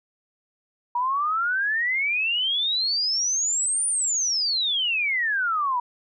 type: exponential two-way sweep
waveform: sine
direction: up then down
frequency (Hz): 950 to 9480 to 950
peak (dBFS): -21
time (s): 0.95-5.8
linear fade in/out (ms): 5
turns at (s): 3.87
effects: none